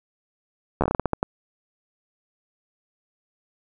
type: slowing click train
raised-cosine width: 1 ms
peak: -7 dBFS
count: 11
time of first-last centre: 0.81-1.229 s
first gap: 12 ms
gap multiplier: 1.26
effects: none